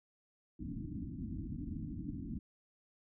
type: low-pass noise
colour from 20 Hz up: white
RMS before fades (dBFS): -42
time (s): 0.59-2.39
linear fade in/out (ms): 5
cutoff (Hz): 310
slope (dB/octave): 96
effects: none